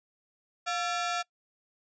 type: ring-modulated tone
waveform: sawtooth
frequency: 1028 Hz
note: C6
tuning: 31 cents flat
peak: -22 dBFS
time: 0.66-1.23 s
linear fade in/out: 20 ms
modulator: 322 Hz
effects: noise-tail reverb RT60 0.1 s tail -23 dB re dry + resampled to 16000 Hz